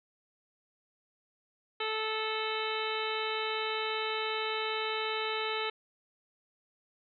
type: harmonic tone with a mistuned harmonic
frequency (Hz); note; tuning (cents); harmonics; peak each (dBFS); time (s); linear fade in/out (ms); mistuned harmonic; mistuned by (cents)
437.4; A4; -10; 1 / 2 / 3 / 4 / 5 / 6 / 7 / 8 / 9; -36 / -39 / -38 / -43 / -40 / -41 / -40 / -44 / -42; 1.8-5.7; 5; 8; +78
effects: none